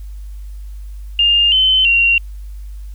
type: tone with pitch steps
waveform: sine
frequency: 2812 / 3061 / 2756 Hz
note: F7 / G7 / F7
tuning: +11 / -42 / -24 cents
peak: -9 dBFS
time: 1.19-2.18 s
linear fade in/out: 2 ms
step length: 330 ms
effects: added 50 Hz sine -27 dBFS peak until 2.94 s + white hiss -54 dBFS RMS until 2.94 s